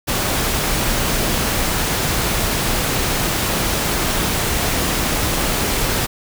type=noise; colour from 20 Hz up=pink; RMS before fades=-19 dBFS; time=0.07-6.07 s; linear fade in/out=20 ms; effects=none